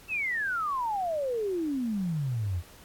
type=exponential sweep; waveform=sine; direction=down; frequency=2700 to 81.4 Hz; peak=-27 dBFS; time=0.08-2.63 s; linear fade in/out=50 ms; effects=pink hiss -53 dBFS RMS until 2.84 s + AAC 64 kbps